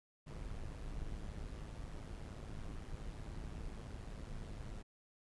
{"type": "noise with amplitude modulation", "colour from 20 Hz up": "brown", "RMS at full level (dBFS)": -43, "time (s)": [0.26, 4.83], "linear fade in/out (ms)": 20, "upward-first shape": "sine", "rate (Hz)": 107, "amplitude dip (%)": 60, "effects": ["resampled to 24000 Hz"]}